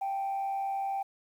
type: tone with frequency modulation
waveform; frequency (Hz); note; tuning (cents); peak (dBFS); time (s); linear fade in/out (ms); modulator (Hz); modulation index
sine; 784; G5; 0; -28; 0.01-1.03; 10; 90; 0.3
effects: tanh soft clip ceiling -27 dBFS + 10-bit